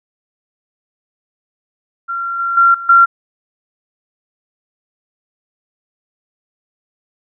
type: tone with level steps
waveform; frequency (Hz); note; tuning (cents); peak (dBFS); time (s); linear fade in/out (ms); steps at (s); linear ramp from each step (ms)
sine; 1374; F6; -29; -18 / -15 / -6 / -23 / -4; 2.08-3.06; 20; 2.39 / 2.57 / 2.74 / 2.89; 5
effects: none